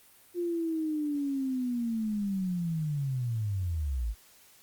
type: linear sweep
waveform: sine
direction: down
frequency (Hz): 353.9 to 49.94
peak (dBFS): -28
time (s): 0.34-4.15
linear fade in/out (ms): 50
effects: white hiss -58 dBFS RMS until 4.62 s + Opus 32 kbps